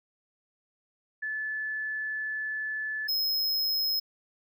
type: tone pair in turn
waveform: sine / square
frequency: 1734 / 5136 Hz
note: A6 / E8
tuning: -26 / -46 cents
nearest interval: octave + perfect fifth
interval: 1880 cents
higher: second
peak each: -30 / -26 dBFS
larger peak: second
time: 1.22-3.08 / 3.08-4 s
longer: first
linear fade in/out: 10 ms
effects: none